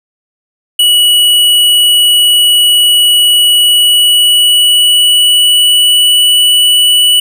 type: tone with pitch glide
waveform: square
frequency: 2934 to 2956 Hz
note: F#7 to F#7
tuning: -15 to -2 cents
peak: -5 dBFS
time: 0.79-7.2 s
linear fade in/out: 5 ms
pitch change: +13 cents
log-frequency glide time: 3.55-6.37 s
effects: none